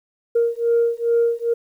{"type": "beating tone pair", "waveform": "sine", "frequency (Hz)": [466.2, 468.6], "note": ["A#4", "A#4"], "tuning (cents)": [0, 9], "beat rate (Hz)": 2.4, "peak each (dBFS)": [-18, -18], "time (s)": [0.35, 1.54], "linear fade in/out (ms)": 10, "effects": ["tanh soft clip ceiling -10 dBFS", "9-bit"]}